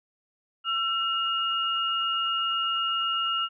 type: tone pair together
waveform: sine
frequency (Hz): 1346 / 2852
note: E6 / F7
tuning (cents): +36 / +36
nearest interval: octave + minor second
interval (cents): 1300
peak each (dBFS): -27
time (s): 0.64-3.49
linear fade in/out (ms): 50
effects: none